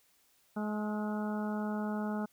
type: harmonic tone with a mistuned harmonic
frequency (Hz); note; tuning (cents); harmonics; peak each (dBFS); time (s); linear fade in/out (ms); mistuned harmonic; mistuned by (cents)
211.5; G#3; +32; 1 / 2 / 3 / 4 / 5 / 6 / 7; -33 / -43 / -43 / -43 / -51 / -47 / -48; 0.56-2.26; 10; 7; -32
effects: white hiss -69 dBFS RMS until 2.32 s